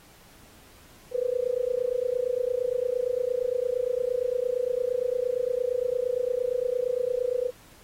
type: tone with amplitude modulation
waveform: sine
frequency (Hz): 496.3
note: B4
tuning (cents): +8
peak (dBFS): -20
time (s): 1.11-7.52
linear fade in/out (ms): 50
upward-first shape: sine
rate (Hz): 28.7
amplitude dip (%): 95
effects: pink hiss -54 dBFS RMS until 7.83 s + AAC 48 kbps